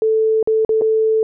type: tone with dropouts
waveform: sine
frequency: 440 Hz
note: A4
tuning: in tune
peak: -12 dBFS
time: 0.02-1.23 s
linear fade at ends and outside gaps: 1 ms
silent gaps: 0.428-0.474 / 0.649-0.692 / 0.812-0.819 s
effects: none